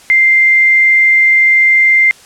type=tone; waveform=sine; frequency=2093 Hz; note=C7; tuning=in tune; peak=-5 dBFS; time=0.1-2.11 s; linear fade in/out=0 ms; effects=white hiss -40 dBFS RMS until 2.25 s + low-pass 9000 Hz 12 dB/octave